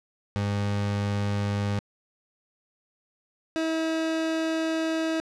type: tone pair in turn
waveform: 30% pulse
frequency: 101.8 / 322.2 Hz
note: G#2 / E4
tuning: -34 / -39 cents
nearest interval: octave + minor sixth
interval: 1995 cents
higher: second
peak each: -22 dBFS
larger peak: neither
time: 0.36-1.79 / 3.56-5.2 s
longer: second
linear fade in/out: 0 ms
effects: low-pass 6000 Hz 12 dB/octave